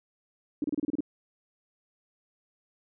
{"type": "tone bursts", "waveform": "sine", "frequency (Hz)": 293.7, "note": "D4", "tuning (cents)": 0, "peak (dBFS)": -25, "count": 8, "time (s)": [0.62, 1.006], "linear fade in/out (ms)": 2, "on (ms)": 22, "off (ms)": 30, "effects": []}